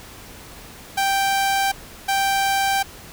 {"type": "tone pair in turn", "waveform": "sawtooth", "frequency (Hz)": [784, 784], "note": ["G5", "G5"], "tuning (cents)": [0, 0], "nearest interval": "unison", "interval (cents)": 0, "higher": "neither", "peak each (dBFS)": -14, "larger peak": "neither", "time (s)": [[0.97, 1.72], [2.08, 2.83]], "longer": "neither", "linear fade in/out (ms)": 10, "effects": ["pink hiss -41 dBFS RMS until 3.12 s"]}